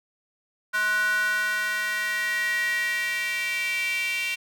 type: tone with high-pass filter sweep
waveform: square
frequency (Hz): 211.3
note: G#3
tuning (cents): +30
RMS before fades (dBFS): -26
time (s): 0.73-4.36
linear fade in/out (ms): 20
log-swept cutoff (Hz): 1400 to 2500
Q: 6.9
effects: none